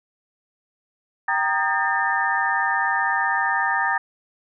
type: tone cluster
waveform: sine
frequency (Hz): 780 / 932 / 1230 / 1609 / 1804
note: G5 / A#5 / D#6 / G6 / A6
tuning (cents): -9 / -1 / -20 / +45 / +43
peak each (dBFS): -26 / -25 / -27 / -27 / -23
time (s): 1.28-3.98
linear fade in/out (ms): 5
effects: none